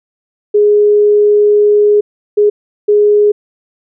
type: tone bursts at uneven times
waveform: sine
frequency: 415.8 Hz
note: G#4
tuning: 2 cents sharp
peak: -5 dBFS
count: 3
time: 0.54-2.01 / 2.37-2.5 / 2.88-3.32 s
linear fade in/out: 10 ms
effects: none